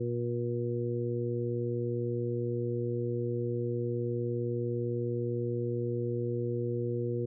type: harmonic tone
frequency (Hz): 119.7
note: A#2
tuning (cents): +46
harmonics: 1 / 2 / 3 / 4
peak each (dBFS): -33 / -39 / -34 / -36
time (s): 0-7.26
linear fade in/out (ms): 10
effects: none